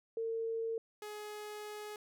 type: tone pair in turn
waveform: sine / sawtooth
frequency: 453.4 / 420.5 Hz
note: A#4 / G#4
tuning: -48 / +22 cents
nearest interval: minor second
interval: 130 cents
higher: first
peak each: -34 / -39 dBFS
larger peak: first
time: 0.17-0.78 / 1.02-1.96 s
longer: second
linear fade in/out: 2 ms
effects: none